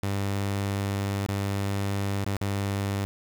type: tone with dropouts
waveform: sawtooth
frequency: 99.5 Hz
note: G2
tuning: 26 cents sharp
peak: -22 dBFS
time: 0.03-3.05 s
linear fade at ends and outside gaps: 0 ms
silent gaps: 1.263-1.286 / 2.244-2.264 / 2.367-2.413 s
effects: 8-bit